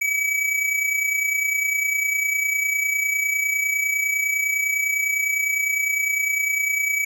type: tone with amplitude modulation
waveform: square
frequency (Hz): 2283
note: D7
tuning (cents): -50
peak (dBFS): -18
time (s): 0.01-7.05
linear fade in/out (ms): 10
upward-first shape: sine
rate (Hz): 29.9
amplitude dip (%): 55
effects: none